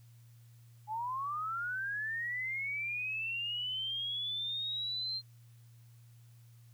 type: linear sweep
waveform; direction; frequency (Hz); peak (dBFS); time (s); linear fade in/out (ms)
sine; up; 835 to 4186; -34; 0.87-5.22; 50
effects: added 117 Hz sine -55 dBFS peak until 6.73 s + white hiss -70 dBFS RMS until 6.73 s